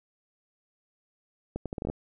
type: accelerating click train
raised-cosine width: 2 ms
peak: -19 dBFS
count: 9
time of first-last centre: 1.56-1.9 s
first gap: 97 ms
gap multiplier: 0.74
effects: none